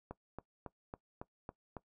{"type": "click train", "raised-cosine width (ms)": 1, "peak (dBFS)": -29, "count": 7, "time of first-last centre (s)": [0.11, 1.767], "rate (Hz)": 3.62, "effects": ["noise-tail reverb RT60 0.1 s tail -19 dB re dry"]}